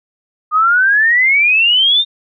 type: exponential sweep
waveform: sine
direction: up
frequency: 1218 to 3690 Hz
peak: -8 dBFS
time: 0.51-2.05 s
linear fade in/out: 50 ms
effects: none